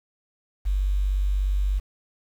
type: tone with quantisation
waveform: sine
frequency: 48.41 Hz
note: G1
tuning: 21 cents flat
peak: -20 dBFS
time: 0.65-1.8 s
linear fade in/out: 20 ms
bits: 8
effects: none